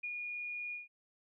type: tone with ADSR envelope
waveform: sine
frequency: 2439 Hz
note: D#7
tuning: 35 cents flat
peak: -36 dBFS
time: 0.03-0.88 s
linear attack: 11 ms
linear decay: 65 ms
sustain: -2 dB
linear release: 150 ms
effects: none